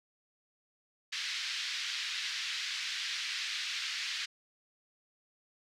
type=band-pass noise; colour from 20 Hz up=white; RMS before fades=-37 dBFS; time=1.12-4.26 s; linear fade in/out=10 ms; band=1700 to 4800 Hz; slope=24 dB/octave; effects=none